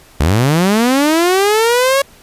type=linear sweep; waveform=sawtooth; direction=up; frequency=65.41 to 559 Hz; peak=-6 dBFS; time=0.2-2.02 s; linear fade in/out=5 ms; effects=pink hiss -44 dBFS RMS until 2.22 s + resampled to 32000 Hz